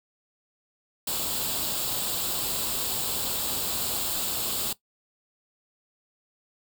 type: noise with comb filter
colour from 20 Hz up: white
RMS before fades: -29 dBFS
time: 1.07-4.73 s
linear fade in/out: 5 ms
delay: 0.25 ms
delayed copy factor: +0.65
effects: noise-tail reverb RT60 0.1 s tail -17 dB re dry